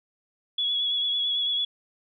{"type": "tone with vibrato", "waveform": "sine", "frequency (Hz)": 3376, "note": "G#7", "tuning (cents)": 28, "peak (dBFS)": -23, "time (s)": [0.58, 1.65], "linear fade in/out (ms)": 5, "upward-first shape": "triangle", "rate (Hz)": 9, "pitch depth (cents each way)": 32, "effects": []}